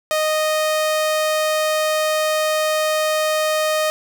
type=tone; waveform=sawtooth; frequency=620 Hz; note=D#5; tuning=6 cents flat; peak=-13 dBFS; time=0.11-3.9 s; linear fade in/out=0 ms; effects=none